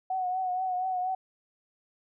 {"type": "tone with vibrato", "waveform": "sine", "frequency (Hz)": 740, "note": "F#5", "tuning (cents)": 0, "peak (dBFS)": -27, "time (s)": [0.1, 1.15], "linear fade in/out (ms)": 5, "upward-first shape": "triangle", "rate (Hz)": 4.2, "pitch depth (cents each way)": 47, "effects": []}